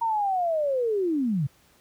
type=linear sweep; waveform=sine; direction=down; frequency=935 to 126 Hz; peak=-22 dBFS; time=0.01-1.47 s; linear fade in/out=10 ms; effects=pink hiss -60 dBFS RMS until 1.8 s + high-pass 60 Hz 12 dB/octave